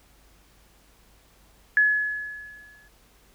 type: tone with exponential decay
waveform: sine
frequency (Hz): 1700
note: G#6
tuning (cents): +40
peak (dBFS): -14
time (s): 1.77-2.88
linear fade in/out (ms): 1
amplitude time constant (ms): 240
effects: added 50 Hz sine -59 dBFS peak until 3.34 s + pink hiss -59 dBFS RMS until 3.34 s